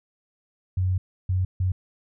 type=tone bursts at uneven times; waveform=sine; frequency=92.5 Hz; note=F#2; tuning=in tune; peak=-20 dBFS; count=3; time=0.77-0.98 / 1.29-1.45 / 1.6-1.72 s; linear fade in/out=5 ms; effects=none